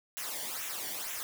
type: noise with flanger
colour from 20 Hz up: white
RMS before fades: -38 dBFS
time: 0.17-1.23 s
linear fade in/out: 0 ms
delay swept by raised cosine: 0.21 to 0.79 ms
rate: 2.1 Hz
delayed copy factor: -0.7
effects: none